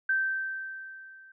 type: tone with level ramp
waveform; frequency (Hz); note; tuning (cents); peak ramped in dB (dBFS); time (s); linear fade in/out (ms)
sine; 1556; G6; -13; -22 to -50; 0.09-1.32; 5
effects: none